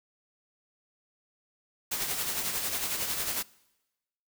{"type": "noise with tremolo", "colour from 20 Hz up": "white", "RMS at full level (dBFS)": -30, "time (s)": [1.91, 3.43], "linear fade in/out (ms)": 10, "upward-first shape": "sine", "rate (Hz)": 11, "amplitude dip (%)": 45, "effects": ["noise-tail reverb RT60 1.0 s tail -23 dB re dry"]}